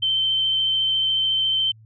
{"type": "tone with vibrato", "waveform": "sine", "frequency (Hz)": 3100, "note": "G7", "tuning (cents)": -20, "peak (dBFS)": -18, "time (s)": [0.02, 1.72], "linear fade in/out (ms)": 10, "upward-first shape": "sine", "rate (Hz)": 14, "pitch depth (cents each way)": 13, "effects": ["added 110 Hz sine -46 dBFS peak until 1.85 s"]}